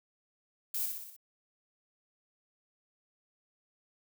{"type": "noise with echo", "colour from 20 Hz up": "violet", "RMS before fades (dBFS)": -34, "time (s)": [0.74, 0.86], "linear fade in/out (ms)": 5, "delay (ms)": 61, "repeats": 5, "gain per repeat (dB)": -4, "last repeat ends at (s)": 1.165, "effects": []}